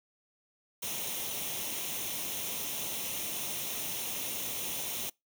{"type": "noise with comb filter", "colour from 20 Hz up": "white", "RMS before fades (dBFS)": -36, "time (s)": [0.82, 5.1], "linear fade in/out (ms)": 10, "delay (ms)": 0.32, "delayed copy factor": 0.6, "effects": ["noise-tail reverb RT60 0.2 s tail -25 dB re dry", "high-pass 100 Hz 12 dB/octave"]}